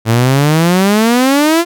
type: exponential sweep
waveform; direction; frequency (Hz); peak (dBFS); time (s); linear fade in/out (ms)
sawtooth; up; 110 to 349.2; -4; 0.05-1.65; 50
effects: none